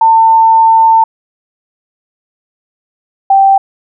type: tone pair in turn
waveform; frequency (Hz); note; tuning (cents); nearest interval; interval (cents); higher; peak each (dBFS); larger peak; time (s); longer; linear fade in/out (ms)
sine; 898 / 781; A5 / G5; +35 / -7; major second; 242; first; -3; neither; 0.01-1.04 / 3.3-3.58; first; 5
effects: none